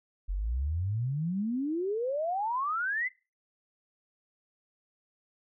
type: exponential sweep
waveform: sine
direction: up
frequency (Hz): 43.04 to 2093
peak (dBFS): -28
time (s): 0.28-3.09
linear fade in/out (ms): 20
effects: noise-tail reverb RT60 0.3 s tail -22 dB re dry